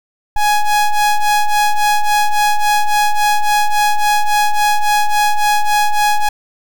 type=ring-modulated tone; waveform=square; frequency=417.2 Hz; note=G#4; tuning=8 cents sharp; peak=-8 dBFS; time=0.36-6.29 s; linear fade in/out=5 ms; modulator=419 Hz; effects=8-bit